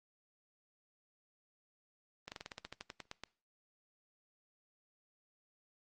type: slowing click train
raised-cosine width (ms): 0.2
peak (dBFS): -26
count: 14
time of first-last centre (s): 2.28-3.236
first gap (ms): 39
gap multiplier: 1.1
effects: noise-tail reverb RT60 0.4 s tail -22 dB re dry + Opus 24 kbps